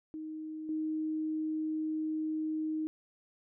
sine tone with level steps, 312.4 Hz, D#4, 7 cents sharp, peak -38 / -31 dBFS, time 0.14-2.87 s, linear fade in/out 0 ms, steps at 0.69 s, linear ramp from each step 2 ms, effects none

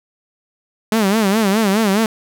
sawtooth tone with vibrato, 208.1 Hz, G#3, 4 cents sharp, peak -9 dBFS, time 0.92-2.06 s, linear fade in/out 2 ms, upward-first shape sine, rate 4.8 Hz, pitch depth 150 cents each way, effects none

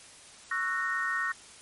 sine chord, F# dominant seventh, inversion second, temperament just, 1110 / 1332 / 1480 / 1850 Hz, C#6 / E6 / F#6 / A#6, +2 / +18 / 0 / -14 cents, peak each -36 / -36 / -34 / -30 dBFS, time 0.51-1.32 s, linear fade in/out 5 ms, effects white hiss -51 dBFS RMS until 1.61 s + MP3 48 kbps

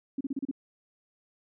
sine tone bursts, 272.7 Hz, C#4, 28 cents flat, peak -28 dBFS, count 6, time 0.18-0.513 s, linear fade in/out 5 ms, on 28 ms, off 33 ms, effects none

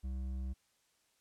sine tone with hard clipping, 65 Hz, C2, 11 cents flat, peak -38 dBFS, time 0.03-0.54 s, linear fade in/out 20 ms, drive 7 dB, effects white hiss -74 dBFS RMS until 1.2 s + low-pass 10000 Hz 12 dB/octave

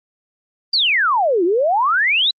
sine exponential two-way sweep, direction down then up, 4851 to 329.6 to 4063 Hz, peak -13 dBFS, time 0.73-2.31 s, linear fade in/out 5 ms, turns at 1.44 s, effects Opus 24 kbps

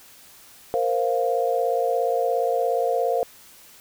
sine chord, Bb suspended second, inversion none, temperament equal, 466.2 / 523.3 / 698.5 Hz, Bb4 / C5 / F5, 0 / 0 / 0 cents, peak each -24 dBFS, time 0.74-3.23 s, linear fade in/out 0 ms, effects white hiss -49 dBFS RMS until 3.8 s

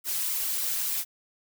blue noise with flanger, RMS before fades -29 dBFS, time 0.04-1.05 s, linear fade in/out 50 ms, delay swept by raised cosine 1.1 to 4.2 ms, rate 3.6 Hz, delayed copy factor -0.7, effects none

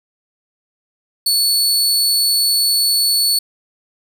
sawtooth tone, 4435 Hz, C#8, in tune, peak -10 dBFS, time 1.26-3.39 s, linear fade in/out 5 ms, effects none

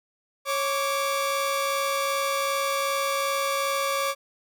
sawtooth tone pair together, 550.7 / 1164 Hz, C#5 / D6, -11 / -16 cents, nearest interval octave + minor second, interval 1295 cents, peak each -23 dBFS, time 0.45-4.15 s, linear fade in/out 50 ms, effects none

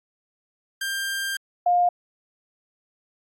sawtooth / sine tone pair in turn, 1590 / 708.3 Hz, G6 / F5, +24 / +24 cents, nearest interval octave + major second, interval 1400 cents, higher first, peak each -22 / -16 dBFS, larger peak second, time 0.81-1.37 / 1.66-1.89 s, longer first, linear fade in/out 5 ms, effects AAC 64 kbps

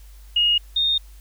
sine tone pair in turn, 2867 / 3676 Hz, F7 / A#7, +45 / -25 cents, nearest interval major third, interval 430 cents, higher second, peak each -15 / -17 dBFS, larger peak first, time 0.36-0.58 / 0.76-0.98 s, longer neither, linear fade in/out 5 ms, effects added 50 Hz sine -41 dBFS peak until 1.2 s + white hiss -55 dBFS RMS until 1.2 s

